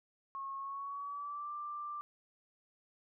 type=tone with pitch glide; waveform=sine; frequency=1090 to 1181.8 Hz; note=C#6 to D6; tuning=-29 to +10 cents; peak=-39 dBFS; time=0.35-2.01 s; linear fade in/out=0 ms; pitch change=+139 cents; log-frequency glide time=0.57-1.52 s; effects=none